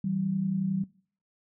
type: tone pair together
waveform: sine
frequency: 161.2 / 192.22 Hz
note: E3 / G3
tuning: -38 / -34 cents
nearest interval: minor third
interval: 304 cents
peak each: -33 / -27 dBFS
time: 0.04-0.84 s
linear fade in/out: 5 ms
effects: noise-tail reverb RT60 0.5 s tail -21 dB re dry